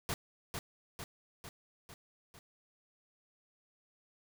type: noise with echo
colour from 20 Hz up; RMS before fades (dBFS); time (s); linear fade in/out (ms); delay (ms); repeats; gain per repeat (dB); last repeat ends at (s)
pink; -36; 0.09-0.14; 0; 450; 5; -4; 2.39
effects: none